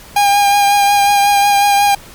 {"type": "tone with vibrato", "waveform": "45% pulse", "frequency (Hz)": 809, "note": "G#5", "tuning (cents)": -46, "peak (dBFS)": -8, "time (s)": [0.16, 1.95], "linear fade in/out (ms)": 5, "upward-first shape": "triangle", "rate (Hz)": 5.5, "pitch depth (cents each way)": 23, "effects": ["pink hiss -37 dBFS RMS until 2.14 s", "MP3 96 kbps"]}